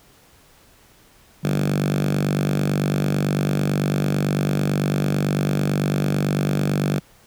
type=tone with high-pass filter; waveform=5% pulse; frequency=49 Hz; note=G1; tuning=in tune; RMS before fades=-21 dBFS; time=1.43-7 s; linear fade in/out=20 ms; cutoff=160 Hz; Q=6.5; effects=pink hiss -53 dBFS RMS until 7.26 s